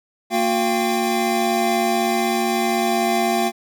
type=tone cluster; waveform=square; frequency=230.1 / 359.7 / 691 / 787 Hz; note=A#3 / F#4 / F5 / G5; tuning=-22 / -49 / -19 / +7 cents; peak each=-24 dBFS; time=0.3-3.52 s; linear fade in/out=50 ms; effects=none